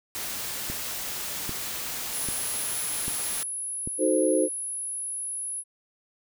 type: noise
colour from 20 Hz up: white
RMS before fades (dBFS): -33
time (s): 0.15-3.43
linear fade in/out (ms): 0
type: click train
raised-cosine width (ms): 3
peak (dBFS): -21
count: 5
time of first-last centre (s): 0.7-3.875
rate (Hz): 1.26
type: tone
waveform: sine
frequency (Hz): 10548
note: E9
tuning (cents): 0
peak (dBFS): -30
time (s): 2.11-5.64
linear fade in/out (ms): 50
type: chord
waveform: sine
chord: D# diminished seventh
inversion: none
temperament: equal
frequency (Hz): 311.1 / 370 / 440 / 523.3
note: D#4 / F#4 / A4 / C5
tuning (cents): 0 / 0 / 0 / 0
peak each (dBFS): -25 / -27 / -28 / -24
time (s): 3.98-4.49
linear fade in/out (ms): 50
effects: none